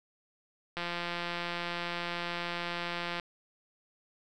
click train, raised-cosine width 0.3 ms, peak -19 dBFS, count 421, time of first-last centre 0.77-3.198 s, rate 173 Hz, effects none

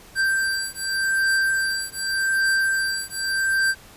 square beating tone pair, 1568 / 1568.85 Hz, G6 / G6, 0 / +1 cents, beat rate 0.85 Hz, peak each -24 dBFS, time 0.15-3.75 s, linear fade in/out 50 ms, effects pink hiss -47 dBFS RMS until 3.96 s + resampled to 32000 Hz

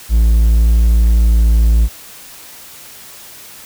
triangle tone, 56.3 Hz, A1, 40 cents sharp, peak -5 dBFS, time 0.09-1.89 s, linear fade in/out 50 ms, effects white hiss -36 dBFS RMS until 3.65 s

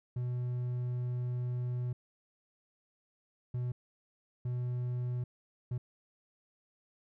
triangle tone bursts at uneven times, 123.47 Hz, B2, in tune, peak -30 dBFS, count 4, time 0.16-1.93 / 3.54-3.72 / 4.45-5.24 / 5.71-5.78 s, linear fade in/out 5 ms, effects none

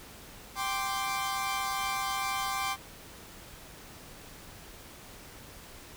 sawtooth chord, G suspended fourth, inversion none, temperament equal, 784 / 1046.5 / 1174.7 Hz, G5 / C6 / D6, 0 / 0 / 0 cents, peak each -31 dBFS, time 0.55-2.77 s, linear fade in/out 50 ms, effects pink hiss -49 dBFS RMS until 5.96 s

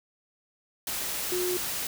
sine tone in noise, 360.6 Hz, F#4, 45 cents flat, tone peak -27 dBFS, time 1.32-1.57 s, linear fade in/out 2 ms, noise white, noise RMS -32 dBFS, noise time 0.87-1.87 s, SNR +2 dB, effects none

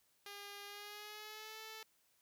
5% pulse tone with pitch glide, 405.3 to 439.4 Hz, G#4 to A4, -42 to -2 cents, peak -37 dBFS, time 0.26-1.83 s, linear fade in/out 2 ms, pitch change +140 cents, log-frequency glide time 0.65-1.6 s, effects white hiss -75 dBFS RMS until 2.21 s

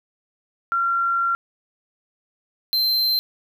sine / square tone pair in turn, 1373 / 4114 Hz, F6 / C8, -30 / -30 cents, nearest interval octave + perfect fifth, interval 1900 cents, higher second, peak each -18 dBFS, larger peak neither, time 0.72-1.35 / 2.73-3.19 s, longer first, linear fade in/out 0 ms, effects 10-bit

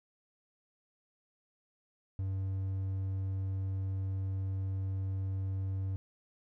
triangle tone, 95.9 Hz, G2, 37 cents flat, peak -30 dBFS, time 2.19-5.96 s, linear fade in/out 0 ms, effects none

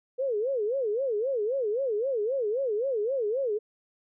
sine tone with vibrato, 477.1 Hz, A#4, 40 cents sharp, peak -25 dBFS, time 0.18-3.59 s, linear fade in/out 20 ms, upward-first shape sine, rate 3.8 Hz, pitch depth 260 cents each way, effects none

